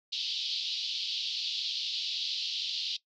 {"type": "band-pass noise", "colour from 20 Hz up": "white", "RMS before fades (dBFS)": -34, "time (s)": [0.12, 2.97], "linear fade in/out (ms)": 10, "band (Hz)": [3000, 4700], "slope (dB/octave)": 48, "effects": ["noise-tail reverb RT60 0.1 s tail -18 dB re dry"]}